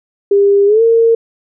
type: tone with pitch glide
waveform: sine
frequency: 401 to 458 Hz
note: G4 to A#4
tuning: +39 to -31 cents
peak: -6 dBFS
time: 0.31-1.15 s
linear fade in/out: 5 ms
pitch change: +230 cents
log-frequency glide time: 0.66-0.82 s
effects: none